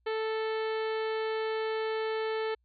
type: harmonic tone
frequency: 440 Hz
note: A4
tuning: in tune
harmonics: 1 / 2 / 3 / 4 / 5 / 6 / 7 / 8 / 9 / 10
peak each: -30 / -39 / -42 / -42 / -45 / -50 / -48 / -53 / -52 / -54 dBFS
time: 0.06-2.55 s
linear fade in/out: 10 ms
effects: added 60 Hz sine -69 dBFS peak until 2.64 s